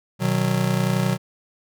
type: chord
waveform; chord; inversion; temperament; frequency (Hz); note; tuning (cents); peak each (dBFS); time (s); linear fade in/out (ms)
square; B major; none; just; 123.47 / 154.34 / 185.21; B2 / D#3 / F#3; 0 / -14 / +2; -24 / -26 / -23; 0.19-1.18; 50
effects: none